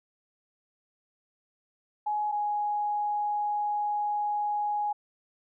sine tone pair in turn, 840 / 831.8 Hz, G#5 / G#5, +19 / +2 cents, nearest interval unison, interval 17 cents, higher first, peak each -26 dBFS, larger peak neither, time 2.06-2.32 / 2.32-4.93 s, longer second, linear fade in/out 10 ms, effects none

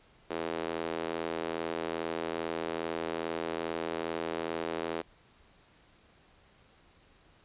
sawtooth tone with high-pass filter, 82.41 Hz, E2, in tune, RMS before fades -35 dBFS, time 0.3-5.02 s, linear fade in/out 10 ms, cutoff 400 Hz, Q 1.7, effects pink hiss -62 dBFS RMS until 7.44 s + resampled to 8000 Hz

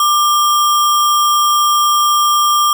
sine tone with sample-and-hold, 1188 Hz, D6, 20 cents sharp, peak -9 dBFS, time 0-2.73 s, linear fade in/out 2 ms, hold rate 4410 Hz, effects none

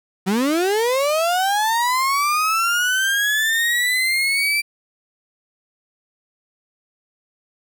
35% pulse linear sweep, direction up, 179.5 to 2349 Hz, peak -15 dBFS, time 0.26-4.62 s, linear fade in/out 20 ms, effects none

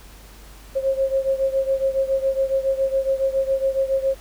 sine beating tone pair, 535 / 542.2 Hz, C5 / C#5, +38 / -38 cents, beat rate 7.2 Hz, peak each -20 / -23 dBFS, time 0.75-4.15 s, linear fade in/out 20 ms, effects added 49 Hz sine -42 dBFS peak until 4.2 s + pink hiss -47 dBFS RMS until 4.2 s

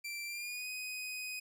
sawtooth tone with pitch glide, 2349 to 2503 Hz, D7 to D#7, 0 to +10 cents, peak -36 dBFS, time 0.04-1.4 s, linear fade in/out 10 ms, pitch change +110 cents, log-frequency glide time 0.26-0.68 s, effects none

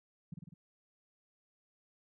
sine tone with echo, 164.81 Hz, E3, in tune, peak -39 dBFS, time 0.32-0.34 s, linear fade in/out 5 ms, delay 50 ms, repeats 4, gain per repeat -3 dB, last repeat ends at 0.54 s, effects none

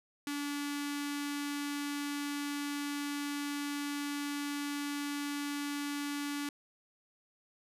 sawtooth tone with notch filter, 288 Hz, D4, 34 cents flat, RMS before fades -37 dBFS, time 0.27-6.49 s, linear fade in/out 2 ms, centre 590 Hz, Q 0.65, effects resampled to 32000 Hz

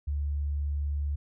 sine tone, 72.3 Hz, D2, 27 cents flat, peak -27 dBFS, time 0.07-1.16 s, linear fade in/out 10 ms, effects none

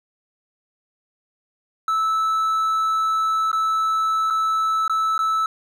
triangle tone with dropouts, 1310 Hz, E6, 11 cents flat, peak -16 dBFS, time 1.88-5.46 s, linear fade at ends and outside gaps 2 ms, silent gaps 3.516-3.529 / 4.302-4.306 / 4.879-4.896 / 5.179-5.19 s, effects none

